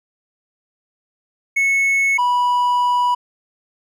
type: tone pair in turn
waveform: triangle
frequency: 2200 / 980 Hz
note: C#7 / B5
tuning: -14 / -14 cents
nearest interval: octave + major second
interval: 1400 cents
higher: first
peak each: -12 / -12 dBFS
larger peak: neither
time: 1.56-2.18 / 2.18-3.15 s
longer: second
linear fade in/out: 10 ms
effects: none